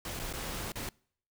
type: noise with dropouts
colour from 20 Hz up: pink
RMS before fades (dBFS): -38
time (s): 0.05-0.89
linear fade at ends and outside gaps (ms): 2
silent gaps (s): 0.193-0.197 / 0.328-0.336 / 0.72-0.756
effects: noise-tail reverb RT60 0.6 s tail -26 dB re dry